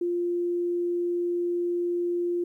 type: tone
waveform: sine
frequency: 349.2 Hz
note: F4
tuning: in tune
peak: -24 dBFS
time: 0.01-2.44 s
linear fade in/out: 5 ms
effects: 11-bit

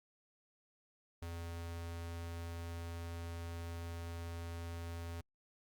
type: tone with notch filter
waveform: square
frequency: 84.4 Hz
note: E2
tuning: 41 cents sharp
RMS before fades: -44 dBFS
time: 1.22-5.21 s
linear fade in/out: 5 ms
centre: 170 Hz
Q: 0.92
effects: Opus 48 kbps

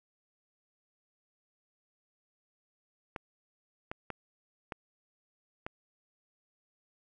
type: clicks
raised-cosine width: 0.5 ms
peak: -22 dBFS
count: 5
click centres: 3.162 / 3.915 / 4.103 / 4.722 / 5.665 s
effects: none

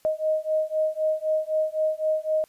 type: beating tone pair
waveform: sine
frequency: 622.3 / 626.2 Hz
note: D#5 / D#5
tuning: 0 / +11 cents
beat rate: 3.9 Hz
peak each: -25 dBFS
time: 0.05-2.44 s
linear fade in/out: 0 ms
effects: white hiss -61 dBFS RMS until 2.48 s + resampled to 32000 Hz

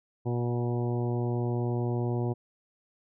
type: harmonic tone with a mistuned harmonic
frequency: 120.3 Hz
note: B2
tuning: 45 cents flat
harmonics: 1 / 2 / 3 / 4 / 5 / 6 / 7 / 8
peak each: -28 / -35 / -33 / -40 / -43 / -42 / -45 / -47 dBFS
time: 0.25-2.34 s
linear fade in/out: 20 ms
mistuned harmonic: 6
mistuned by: +22 cents
effects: none

